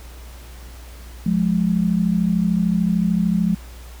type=tone pair together; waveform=sine; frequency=176.59 / 210 Hz; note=F3 / G#3; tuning=+19 / +19 cents; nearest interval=minor third; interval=300 cents; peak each=-18 / -19 dBFS; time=1.26-3.55 s; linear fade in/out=5 ms; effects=added 60 Hz sine -36 dBFS peak until 4 s + pink hiss -45 dBFS RMS until 4 s